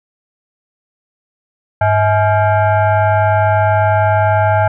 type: tone with frequency modulation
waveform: sine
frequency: 101.8 Hz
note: G#2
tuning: 34 cents flat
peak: -9 dBFS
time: 1.81-4.68 s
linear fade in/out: 5 ms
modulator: 745 Hz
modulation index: 1.4
effects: none